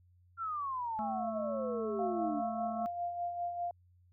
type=exponential sweep; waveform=sine; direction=down; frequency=1390 to 279.7 Hz; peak=-34 dBFS; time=0.37-2.43 s; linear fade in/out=50 ms
type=harmonic tone; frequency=220 Hz; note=A3; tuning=in tune; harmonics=1 / 3 / 5 / 6; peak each=-39 / -44 / -46 / -47 dBFS; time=0.99-2.86 s; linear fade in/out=0 ms
type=tone with tremolo; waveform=sine; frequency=698.5 Hz; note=F5; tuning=in tune; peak=-32 dBFS; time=1.99-3.71 s; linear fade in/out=2 ms; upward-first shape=sine; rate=5 Hz; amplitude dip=50%
effects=added 89 Hz sine -62 dBFS peak until 4.12 s